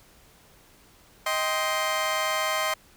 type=chord; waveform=20% pulse; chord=C minor; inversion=first; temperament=just; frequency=627.9 / 784.9 / 1046.5 Hz; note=Eb5 / G5 / C6; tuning=+16 / +2 / 0 cents; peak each=-23 / -28 / -23 dBFS; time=1.26-2.74 s; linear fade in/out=5 ms; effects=pink hiss -56 dBFS RMS until 2.96 s